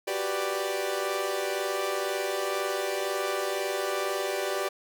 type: chord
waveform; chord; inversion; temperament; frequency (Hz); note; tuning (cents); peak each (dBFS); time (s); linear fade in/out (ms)
sawtooth; G major seventh; third; equal; 370 / 392 / 493.9 / 587.3; F#4 / G4 / B4 / D5; 0 / 0 / 0 / 0; -32 / -28 / -32 / -28; 0.07-4.69; 10
effects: none